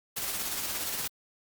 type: noise with tremolo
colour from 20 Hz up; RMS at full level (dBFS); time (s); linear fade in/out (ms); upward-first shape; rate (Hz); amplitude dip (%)
white; -32; 0.16-1.08; 10; square; 17; 30
effects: Opus 48 kbps